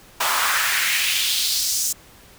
pink noise with high-pass filter sweep, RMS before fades -21 dBFS, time 0.2-1.93 s, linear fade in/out 10 ms, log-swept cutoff 910 to 7000 Hz, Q 2.3, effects pink hiss -48 dBFS RMS until 2.38 s

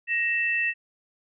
sine tone pair together, 1878 / 2656 Hz, A#6 / E7, +12 / +12 cents, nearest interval tritone, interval 600 cents, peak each -25 dBFS, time 0.07-0.74 s, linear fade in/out 50 ms, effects none

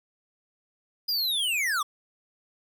square linear sweep, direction down, 4978 to 1096 Hz, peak -25 dBFS, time 1.08-1.83 s, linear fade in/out 10 ms, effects none

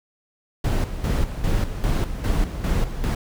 brown noise with tremolo, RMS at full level -20 dBFS, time 0.64-3.15 s, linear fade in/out 5 ms, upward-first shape square, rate 2.5 Hz, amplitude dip 65%, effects none

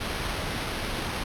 pink noise with sample-and-hold, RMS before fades -31 dBFS, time 0-1.24 s, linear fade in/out 10 ms, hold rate 7350 Hz, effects low-pass 12000 Hz 12 dB/octave

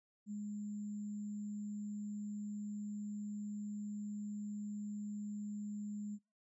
sine tone with sample-and-hold, 207.7 Hz, G#3, in tune, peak -40 dBFS, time 0.26-6.19 s, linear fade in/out 50 ms, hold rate 7350 Hz, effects noise-tail reverb RT60 0.3 s tail -26 dB re dry + resampled to 22050 Hz

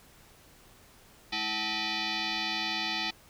sine tone with frequency modulation, 752 Hz, F#5, 28 cents sharp, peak -29 dBFS, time 1.32-3.11 s, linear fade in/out 10 ms, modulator 540 Hz, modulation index 7.6, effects pink hiss -57 dBFS RMS until 3.29 s

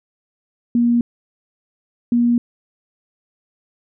sine tone pair in turn, 237.7 / 238.6 Hz, A#3 / A#3, +34 / +41 cents, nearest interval unison, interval 7 cents, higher second, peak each -12 dBFS, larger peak neither, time 0.75-1.01 / 2.12-2.38 s, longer neither, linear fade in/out 2 ms, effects none

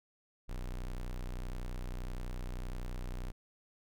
45% pulse tone, 30.83 Hz, B0, 2 cents flat, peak -37 dBFS, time 0.48-3.32 s, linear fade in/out 20 ms, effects none

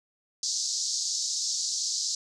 white band-pass noise, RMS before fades -30 dBFS, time 0.43-2.15 s, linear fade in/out 2 ms, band 4300 to 7000 Hz, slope 48 dB/octave, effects none

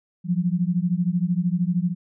sine beating tone pair, 171.2 / 184.2 Hz, F3 / F#3, -34 / -7 cents, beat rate 13 Hz, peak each -22 / -23 dBFS, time 0.24-1.95 s, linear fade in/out 50 ms, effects none

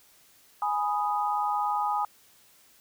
sine chord, G# minor, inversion none, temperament equal, 830.6 / 987.8 / 1244.5 Hz, G#5 / B5 / D#6, 0 / 0 / 0 cents, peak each -27 / -32 / -30 dBFS, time 0.62-2.05 s, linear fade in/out 2 ms, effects white hiss -59 dBFS RMS until 2.8 s

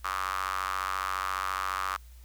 sawtooth tone with high-pass filter, 94.5 Hz, F#2, 37 cents sharp, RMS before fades -32 dBFS, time 0.04-1.97 s, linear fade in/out 10 ms, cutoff 1200 Hz, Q 6.4, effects added 60 Hz sine -47 dBFS peak until 2.24 s + white hiss -61 dBFS RMS until 2.24 s

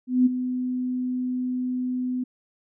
sine tone with ADSR envelope, 252 Hz, B3, 35 cents sharp, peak -13 dBFS, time 0.07-2.24 s, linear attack 190 ms, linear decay 18 ms, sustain -11 dB, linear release 9 ms, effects none

